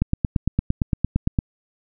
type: click train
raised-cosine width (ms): 5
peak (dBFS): -6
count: 13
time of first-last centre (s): 0.02-1.388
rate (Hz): 8.77
effects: none